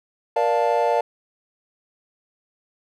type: chord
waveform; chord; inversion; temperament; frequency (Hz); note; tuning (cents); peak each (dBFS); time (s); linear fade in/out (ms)
triangle; Bb major seventh; none; equal with one note detuned; 472.9 / 587.3 / 698.5 / 880; Bb4 / D5 / F5 / A5; +25 / 0 / 0 / 0; -21; 0.36-1.01; 5
effects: none